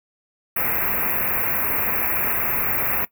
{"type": "band-stop noise", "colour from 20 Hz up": "white", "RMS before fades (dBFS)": -22, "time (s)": [0.56, 3.05], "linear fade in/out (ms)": 5, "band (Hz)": [2600, 12000], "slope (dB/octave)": 96, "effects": ["noise-tail reverb RT60 0.1 s tail -18 dB re dry"]}